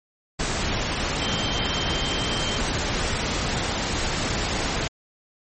sine tone in noise, 3136 Hz, G7, in tune, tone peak -29 dBFS, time 1.21-2.58 s, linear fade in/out 10 ms, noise pink, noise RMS -25 dBFS, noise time 0.39-4.88 s, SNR -7 dB, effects MP3 32 kbps

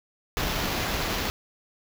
pink noise with sample-and-hold, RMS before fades -28 dBFS, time 0.37-1.3 s, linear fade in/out 0 ms, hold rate 8820 Hz, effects none

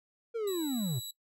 triangle linear sweep, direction down, 473.1 to 110 Hz, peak -28 dBFS, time 0.34-1 s, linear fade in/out 20 ms
20% pulse tone, 3922 Hz, B7, 13 cents flat, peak -34 dBFS, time 0.47-1.11 s, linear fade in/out 5 ms
effects noise-tail reverb RT60 0.1 s tail -17 dB re dry

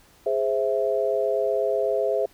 sine chord, Ab augmented, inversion none, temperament equal, 415.3 / 523.3 / 659.3 Hz, Ab4 / C5 / E5, 0 / 0 / 0 cents, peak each -25 dBFS, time 0.26-2.26 s, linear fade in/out 5 ms, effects pink hiss -56 dBFS RMS until 2.33 s

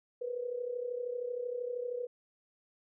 sine tone with amplitude modulation, 489.3 Hz, B4, 16 cents flat, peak -31 dBFS, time 0.21-2.07 s, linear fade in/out 10 ms, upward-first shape sine, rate 32.9 Hz, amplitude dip 70%, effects none

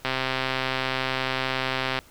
click train, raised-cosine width 0.3 ms, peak -9 dBFS, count 255, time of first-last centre 0.05-1.989 s, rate 131 Hz, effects pink hiss -53 dBFS RMS until 2.1 s

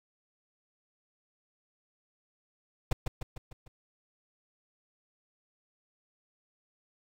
brown noise with echo, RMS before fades -25 dBFS, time 2.91-2.93 s, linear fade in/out 5 ms, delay 150 ms, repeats 5, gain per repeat -5 dB, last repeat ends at 3.68 s, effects none

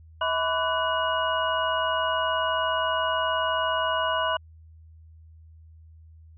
sine tone cluster, 645 / 1002 / 1141 / 1487 / 2894 Hz, E5 / B5 / C#6 / F#6 / F#7, -38 / +25 / +50 / +8 / -39 cents, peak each -28 / -27 / -32 / -30 / -31 dBFS, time 0.21-4.37 s, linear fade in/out 5 ms, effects added 80 Hz sine -47 dBFS peak until 6.37 s

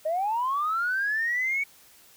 sine linear sweep, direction up, 604 to 2252 Hz, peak -23 dBFS, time 0.05-1.64 s, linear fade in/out 10 ms, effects tanh soft clip ceiling -19 dBFS + white hiss -55 dBFS RMS until 2.16 s

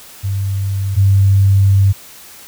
sine tone pair in turn, 98 / 98 Hz, G2 / G2, 0 / 0 cents, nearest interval unison, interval 0 cents, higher neither, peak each -15 / -7 dBFS, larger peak second, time 0.23-0.96 / 0.96-1.93 s, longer second, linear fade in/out 20 ms, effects white hiss -38 dBFS RMS until 2.47 s

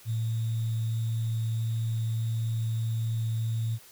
sine tone with sample-and-hold, 112.7 Hz, A2, 42 cents sharp, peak -26 dBFS, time 0.05-3.79 s, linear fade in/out 50 ms, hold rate 3675 Hz, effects white hiss -53 dBFS RMS until 3.91 s

